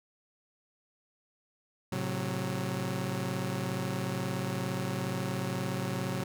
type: chord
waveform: sawtooth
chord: F# diminished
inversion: first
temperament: just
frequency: 111 / 133.2 / 185 Hz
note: A2 / C3 / F#3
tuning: +16 / +31 / 0 cents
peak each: -34 / -31 / -31 dBFS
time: 1.92-6.24 s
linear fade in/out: 5 ms
effects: none